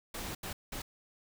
pink noise bursts at uneven times, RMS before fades -40 dBFS, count 3, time 0.14-0.35 / 0.43-0.53 / 0.72-0.82 s, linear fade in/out 5 ms, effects none

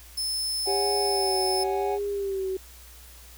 sawtooth tone, 5250 Hz, E8, 8 cents flat, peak -24 dBFS, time 0.17-1.64 s, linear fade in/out 10 ms
triangle chord, C# suspended fourth, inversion none, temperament just, 554.4 / 739.2 / 831.5 Hz, C#5 / F#5 / G#5, 0 / -2 / +2 cents, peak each -33 / -28 / -30 dBFS, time 0.65-1.99 s, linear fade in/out 50 ms
sine tone with vibrato, 392 Hz, G4, in tune, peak -26 dBFS, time 0.67-2.57 s, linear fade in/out 5 ms, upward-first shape sine, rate 0.93 Hz, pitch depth 62 cents each way
effects added 60 Hz sine -48 dBFS peak until 3.37 s + white hiss -50 dBFS RMS until 3.37 s

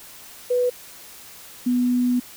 sine tone pair in turn, 493.9 / 246.9 Hz, B4 / B3, 0 / 0 cents, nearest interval octave, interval 1200 cents, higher first, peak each -17 dBFS, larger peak neither, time 0.5-0.7 / 1.66-2.2 s, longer second, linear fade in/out 10 ms, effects white hiss -43 dBFS RMS until 2.36 s

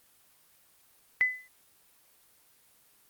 sine tone with exponential decay, 2010 Hz, B6, 30 cents sharp, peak -18 dBFS, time 1.21-1.48 s, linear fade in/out 0 ms, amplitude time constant 57 ms, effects white hiss -63 dBFS RMS until 3.09 s + Opus 24 kbps

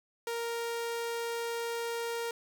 sawtooth tone, 466.2 Hz, A#4, in tune, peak -29 dBFS, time 0.27-2.31 s, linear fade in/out 2 ms, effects 11-bit

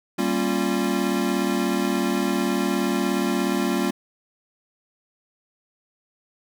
square chord, G half-diminished seventh, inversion none, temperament equal with one note detuned, 196 / 233.1 / 272.6 / 349.2 Hz, G3 / Bb3 / Db4 / F4, 0 / 0 / -29 / 0 cents, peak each -27 / -28 / -27 / -27 dBFS, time 0.18-3.91 s, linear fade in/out 10 ms, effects none

